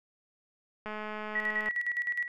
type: click train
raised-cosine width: 0.5 ms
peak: -24 dBFS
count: 177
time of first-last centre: 0.86-1.686 s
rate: 213 Hz
type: tone with tremolo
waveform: sine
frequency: 1933 Hz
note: B6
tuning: 38 cents flat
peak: -27 dBFS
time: 1.35-2.28 s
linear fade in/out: 5 ms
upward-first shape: square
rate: 9.7 Hz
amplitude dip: 65%
effects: none